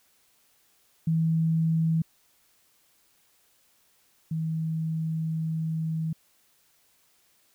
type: tone pair in turn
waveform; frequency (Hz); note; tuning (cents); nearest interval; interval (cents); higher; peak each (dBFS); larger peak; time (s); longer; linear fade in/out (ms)
sine; 162.1 / 160.33; E3 / E3; -29 / -48; unison; 19; first; -21 / -26; first; 1.07-2.02 / 4.31-6.13; second; 5
effects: white hiss -65 dBFS RMS until 7.54 s